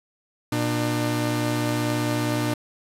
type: tone pair together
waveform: sawtooth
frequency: 119.06 / 300 Hz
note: A#2 / D4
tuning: +37 / +37 cents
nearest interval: octave + major third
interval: 1600 cents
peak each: -21 dBFS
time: 0.52-2.54 s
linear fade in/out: 5 ms
effects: resampled to 32000 Hz + 7-bit